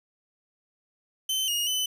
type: tone with pitch steps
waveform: sawtooth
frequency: 3072 / 2866 / 3021 Hz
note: G7 / F7 / F#7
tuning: -36 / +44 / +35 cents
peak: -22 dBFS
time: 1.29-1.86 s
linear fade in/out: 5 ms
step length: 190 ms
effects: none